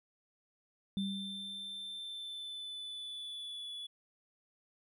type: tone with pitch glide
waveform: triangle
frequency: 3559 to 3424 Hz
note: A7 to A7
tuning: +19 to -48 cents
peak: -40 dBFS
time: 0.97-3.87 s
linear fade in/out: 10 ms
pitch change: -67 cents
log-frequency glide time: 1.99-3.71 s
type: tone with exponential decay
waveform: sine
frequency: 195.9 Hz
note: G3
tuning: 1 cent flat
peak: -31 dBFS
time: 0.97-1.99 s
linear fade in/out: 0 ms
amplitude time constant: 220 ms
effects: none